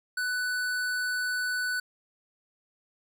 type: tone with hard clipping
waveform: sine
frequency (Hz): 1492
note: F#6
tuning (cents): +14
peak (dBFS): -29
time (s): 0.17-1.8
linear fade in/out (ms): 5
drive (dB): 16
effects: none